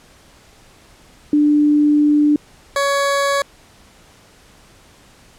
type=tone pair in turn; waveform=sine / 20% pulse; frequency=296.1 / 560.3 Hz; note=D4 / C#5; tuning=+14 / +18 cents; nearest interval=major seventh; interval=1104 cents; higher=second; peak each=-10 dBFS; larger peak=neither; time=1.33-2.36 / 2.76-3.42 s; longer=first; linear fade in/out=2 ms; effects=pink hiss -48 dBFS RMS until 5.38 s + low-pass 10000 Hz 12 dB/octave